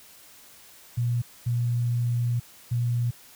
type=tone bursts at uneven times; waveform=sine; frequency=120 Hz; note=B2; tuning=49 cents flat; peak=-22 dBFS; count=3; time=0.97-1.22 / 1.46-2.4 / 2.71-3.11 s; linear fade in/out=10 ms; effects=white hiss -51 dBFS RMS until 3.35 s